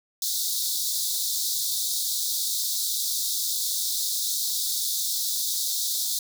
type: high-pass noise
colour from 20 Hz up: pink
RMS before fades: -27 dBFS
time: 0.22-6.19 s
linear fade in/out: 2 ms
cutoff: 3600 Hz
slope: 96 dB/octave
effects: none